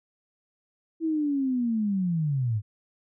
sine linear sweep, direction down, 329.6 to 100 Hz, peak -23 dBFS, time 1-2.62 s, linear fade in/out 50 ms, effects none

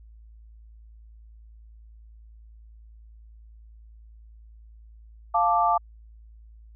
sine chord, D minor, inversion first, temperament equal, 698.5 / 880 / 1174.7 Hz, F5 / A5 / D6, 0 / 0 / 0 cents, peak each -23 dBFS, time 5.34-5.78 s, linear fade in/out 10 ms, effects added 55 Hz sine -46 dBFS peak until 6.75 s

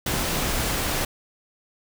pink noise, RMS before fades -25 dBFS, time 0.06-1.05 s, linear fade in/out 5 ms, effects none

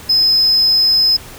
triangle tone, 5100 Hz, D#8, 42 cents sharp, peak -8 dBFS, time 0.09-1.17 s, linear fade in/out 10 ms, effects pink hiss -35 dBFS RMS until 1.38 s

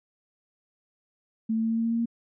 sine tone with pitch steps, 222.4 / 223.8 / 225.2 / 226.7 / 228.1 / 229.6 / 231 / 232.5 Hz, A3 / A3 / A3 / A#3 / A#3 / A#3 / A#3 / A#3, +19 / +30 / +40 / -48 / -37 / -26 / -16 / -4 cents, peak -23 dBFS, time 1.49-2.058 s, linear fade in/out 10 ms, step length 71 ms, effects none

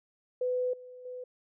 sine tone with level steps, 501 Hz, B4, 25 cents sharp, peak -27 / -45 / -38 dBFS, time 0.41-1.24 s, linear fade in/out 5 ms, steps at 0.73 / 1.05 s, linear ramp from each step 5 ms, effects none

